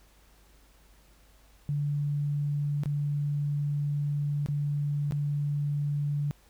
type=tone with dropouts; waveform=sine; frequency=145.2 Hz; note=D3; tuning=19 cents flat; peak=-26 dBFS; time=1.69-6.31 s; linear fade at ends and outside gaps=0 ms; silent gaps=2.835-2.858 / 4.461-4.486 / 5.11-5.122 s; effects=added 50 Hz sine -58 dBFS peak until 6.49 s + pink hiss -62 dBFS RMS until 6.49 s